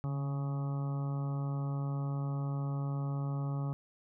harmonic tone with a mistuned harmonic, 139 Hz, C#3, 5 cents sharp, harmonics 1 / 2 / 3 / 4 / 5 / 6 / 7 / 8 / 9, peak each -32 / -44 / -51 / -50 / -53 / -51 / -59 / -52 / -53 dBFS, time 0.04-3.73 s, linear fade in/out 0 ms, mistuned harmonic 1, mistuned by +35 cents, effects none

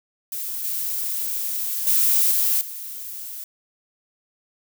violet noise with level steps, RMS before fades -29 / -26 / -18 / -20 / -34 dBFS, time 0.32-3.44 s, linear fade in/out 2 ms, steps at 0.64 / 1.87 / 2.31 / 2.61 s, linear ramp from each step 2 ms, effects none

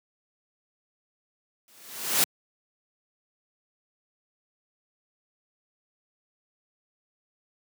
white noise with exponential growth, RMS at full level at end -19 dBFS, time 1.68-2.24 s, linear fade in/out 1 ms, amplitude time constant 120 ms, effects high-pass 150 Hz 12 dB/octave

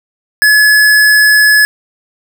square tone, 1704 Hz, G#6, 44 cents sharp, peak -5 dBFS, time 0.42-1.65 s, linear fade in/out 0 ms, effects none

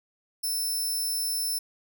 10% pulse tone, 5300 Hz, E8, 9 cents sharp, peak -21 dBFS, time 0.43-1.59 s, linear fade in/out 10 ms, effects none

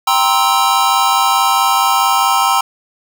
square chord, C dominant seventh, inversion second, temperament just, 784.9 / 941.9 / 1046.5 / 1308.1 Hz, G5 / Bb5 / C6 / E6, +2 / +18 / 0 / -14 cents, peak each -17 dBFS, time 0.07-2.61 s, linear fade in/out 5 ms, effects none

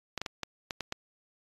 clicks, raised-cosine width 0.2 ms, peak -16 dBFS, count 7, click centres 0.177 / 0.216 / 0.262 / 0.433 / 0.708 / 0.807 / 0.924 s, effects AAC 32 kbps

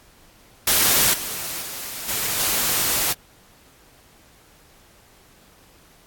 white noise with level steps, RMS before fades -17 / -29 / -32 / -24 / -21 dBFS, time 0.67-3.13 s, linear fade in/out 5 ms, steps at 1.13 / 1.61 / 2.08 / 2.39 s, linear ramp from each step 10 ms, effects pink hiss -53 dBFS RMS until 6.06 s + AAC 64 kbps

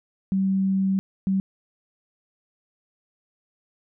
sine tone bursts at uneven times, 192.3 Hz, G3, 33 cents flat, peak -19 dBFS, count 2, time 0.32-0.99 / 1.27-1.4 s, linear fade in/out 0 ms, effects none

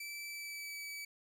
sawtooth tone with pitch glide, 2321 to 2292 Hz, D7 to D7, -21 to -43 cents, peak -39 dBFS, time 0-1.05 s, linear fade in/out 5 ms, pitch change -22 cents, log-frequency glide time 0.27-0.78 s, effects none

